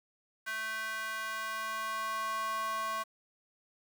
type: tone with high-pass filter sweep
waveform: square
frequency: 220 Hz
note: A3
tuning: in tune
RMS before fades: -36 dBFS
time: 0.46-3.04 s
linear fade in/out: 20 ms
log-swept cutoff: 1500 to 1000 Hz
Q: 4
effects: 9-bit